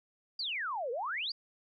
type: exponential two-way sweep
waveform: sine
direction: down then up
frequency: 4900 to 449.9 to 4900 Hz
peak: -33 dBFS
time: 0.39-1.32 s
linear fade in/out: 5 ms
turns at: 0.91 s
effects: none